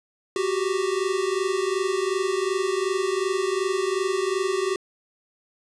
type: tone pair together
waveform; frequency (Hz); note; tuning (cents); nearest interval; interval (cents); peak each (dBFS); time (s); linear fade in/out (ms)
square; 370 / 392.7; F#4 / G4; 0 / +3; minor second; 103; -26; 0.36-4.76; 2
effects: resampled to 22050 Hz + 9-bit